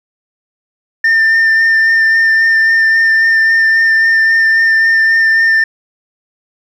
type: tone with vibrato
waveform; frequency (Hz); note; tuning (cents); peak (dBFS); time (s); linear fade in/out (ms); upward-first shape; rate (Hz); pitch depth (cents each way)
sine; 1800; A6; +39; -4; 1.04-5.64; 5; sine; 3.7; 13
effects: tanh soft clip ceiling -6 dBFS + 7-bit